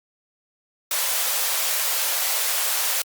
white high-pass noise, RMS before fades -23 dBFS, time 0.91-3.02 s, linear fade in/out 2 ms, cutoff 480 Hz, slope 48 dB/octave, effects Opus 48 kbps

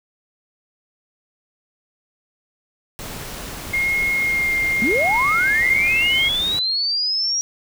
pink noise, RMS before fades -32 dBFS, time 2.99-6.59 s, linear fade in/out 0 ms
sine tone with vibrato, 2135 Hz, C7, 34 cents sharp, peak -17 dBFS, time 3.73-6.29 s, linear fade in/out 10 ms, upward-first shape sine, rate 0.86 Hz, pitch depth 16 cents each way
sine linear sweep, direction up, 196 to 5720 Hz, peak -18 dBFS, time 4.82-7.41 s, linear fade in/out 0 ms
effects none

